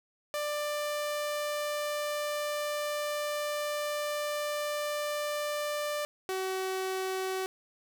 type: tone pair in turn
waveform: sawtooth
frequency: 592 / 377.7 Hz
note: D5 / F#4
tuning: +14 / +36 cents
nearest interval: minor sixth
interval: 778 cents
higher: first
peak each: -27 dBFS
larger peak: neither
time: 0.34-6.05 / 6.29-7.46 s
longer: first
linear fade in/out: 0 ms
effects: none